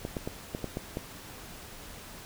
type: clicks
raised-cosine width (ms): 2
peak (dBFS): -19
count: 7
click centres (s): 0.051 / 0.168 / 0.275 / 0.549 / 0.643 / 0.771 / 0.971
effects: pink hiss -46 dBFS RMS until 2.25 s